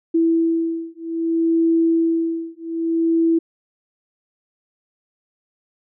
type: beating tone pair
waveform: sine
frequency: 329.6 / 330.22 Hz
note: E4 / E4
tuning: 0 / +3 cents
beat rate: 0.62 Hz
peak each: -19 / -19 dBFS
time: 0.14-3.39 s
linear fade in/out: 10 ms
effects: none